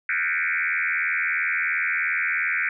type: tone with frequency modulation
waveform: sine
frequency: 1900 Hz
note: A#6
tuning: 33 cents sharp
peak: -21 dBFS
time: 0.09-2.69 s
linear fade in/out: 2 ms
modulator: 82.9 Hz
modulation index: 5.6
effects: none